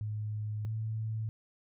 sine tone pair in turn, 106.5 / 110.19 Hz, G#2 / A2, +44 / +3 cents, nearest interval minor second, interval 59 cents, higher second, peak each -33 / -32 dBFS, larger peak second, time 0.01-0.65 / 0.65-1.29 s, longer neither, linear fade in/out 0 ms, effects none

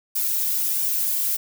violet noise with flanger, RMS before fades -23 dBFS, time 0.15-1.37 s, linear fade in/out 10 ms, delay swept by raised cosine 1.5 to 3.1 ms, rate 1.5 Hz, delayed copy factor -0.95, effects none

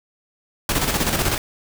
pink noise with tremolo, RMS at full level -19 dBFS, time 0.69-1.38 s, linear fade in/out 2 ms, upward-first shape square, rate 16 Hz, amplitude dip 50%, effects none

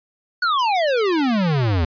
square exponential sweep, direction down, 1500 to 77.78 Hz, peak -17 dBFS, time 0.42-1.85 s, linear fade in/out 5 ms, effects resampled to 11025 Hz

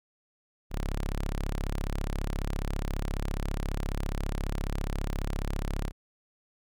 sawtooth tone, 34.65 Hz, C#1, in tune, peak -25 dBFS, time 0.7-5.92 s, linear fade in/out 50 ms, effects none

